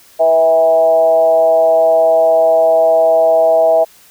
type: tone with frequency modulation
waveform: sine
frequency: 650 Hz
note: E5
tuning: 24 cents flat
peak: -7 dBFS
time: 0.19-3.85 s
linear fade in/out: 20 ms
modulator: 161 Hz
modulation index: 0.63
effects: white hiss -45 dBFS RMS until 4.1 s